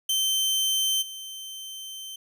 sawtooth tone with level steps, 3100 Hz, G7, 20 cents flat, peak -19 / -33 dBFS, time 0.09-2.16 s, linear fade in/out 5 ms, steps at 1.01 s, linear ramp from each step 20 ms, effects none

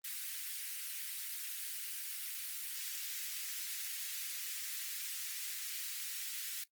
white high-pass noise, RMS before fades -42 dBFS, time 0.04-6.64 s, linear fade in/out 5 ms, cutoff 1700 Hz, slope 24 dB/octave, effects noise-tail reverb RT60 0.1 s tail -17 dB re dry + Opus 24 kbps

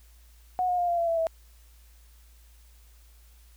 sine tone with pitch steps, 732 / 718.2 / 704.6 / 691.3 / 678.3 / 665.5 / 652.9 Hz, F#5 / F5 / F5 / F5 / E5 / E5 / E5, -19 / +48 / +15 / -18 / +49 / +16 / -17 cents, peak -23 dBFS, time 0.59-1.269 s, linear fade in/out 0 ms, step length 97 ms, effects added 57 Hz sine -52 dBFS peak until 3.56 s + white hiss -62 dBFS RMS until 3.56 s

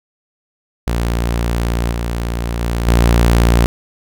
sawtooth tone with level steps, 58.27 Hz, A#1, in tune, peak -11 / -14 / -12 / -5 dBFS, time 0.87-3.66 s, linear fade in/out 0 ms, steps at 1.91 / 2.61 / 2.87 s, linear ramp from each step 2 ms, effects none

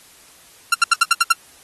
sawtooth tone bursts, 1374 Hz, F6, 29 cents flat, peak -7 dBFS, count 7, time 0.72-1.325 s, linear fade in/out 5 ms, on 23 ms, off 74 ms, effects white hiss -48 dBFS RMS until 1.63 s + AAC 32 kbps

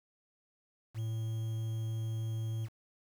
triangle tone with quantisation, 111.7 Hz, A2, 27 cents sharp, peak -31 dBFS, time 0.94-2.69 s, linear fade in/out 50 ms, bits 9, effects none

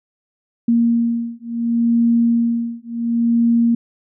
sine beating tone pair, 233.2 / 233.9 Hz, A#3 / A#3, +1 / +6 cents, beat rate 0.7 Hz, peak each -17 dBFS, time 0.68-3.75 s, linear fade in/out 5 ms, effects none

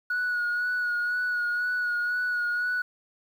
sine tone with vibrato, 1459 Hz, F#6, 25 cents flat, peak -23 dBFS, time 0.1-2.82 s, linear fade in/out 5 ms, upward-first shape sine, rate 2 Hz, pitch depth 25 cents each way, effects tanh soft clip ceiling -22 dBFS + 9-bit

